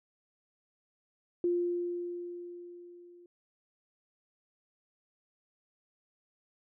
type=tone with level ramp; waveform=sine; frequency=350 Hz; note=F4; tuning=4 cents sharp; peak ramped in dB=-25 to -53 dBFS; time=1.44-3.26 s; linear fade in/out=2 ms; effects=none